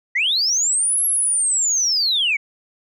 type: linear two-way sweep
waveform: sine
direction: up then down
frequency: 1864.7 to 11330 to 2159 Hz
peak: -15 dBFS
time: 0.15-2.37 s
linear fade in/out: 10 ms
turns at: 1.05 s
effects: tanh soft clip ceiling -11 dBFS